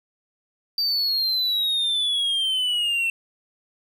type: exponential sweep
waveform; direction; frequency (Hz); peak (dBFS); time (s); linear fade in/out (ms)
triangle; down; 4666 to 2687; -19; 0.78-3.1; 2
effects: none